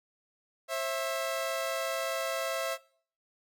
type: tone pair together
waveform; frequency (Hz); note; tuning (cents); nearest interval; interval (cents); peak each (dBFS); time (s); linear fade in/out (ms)
sawtooth; 536.4 / 659.3; C5 / E5; +43 / 0; major third; 357; -31 / -28; 0.68-2.78; 50
effects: noise-tail reverb RT60 0.5 s tail -21 dB re dry